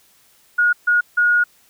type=tone bursts at uneven times; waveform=sine; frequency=1442 Hz; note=F#6; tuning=45 cents flat; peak=-12 dBFS; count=3; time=0.58-0.73 / 0.87-1.01 / 1.17-1.44 s; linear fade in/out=10 ms; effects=white hiss -55 dBFS RMS until 1.69 s